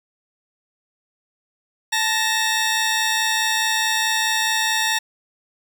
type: tone pair together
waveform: 15% pulse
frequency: 880 / 1864.7 Hz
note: A5 / A#6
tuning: 0 / 0 cents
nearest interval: octave + minor second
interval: 1300 cents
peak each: -15 dBFS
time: 1.92-4.99 s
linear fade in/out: 10 ms
effects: none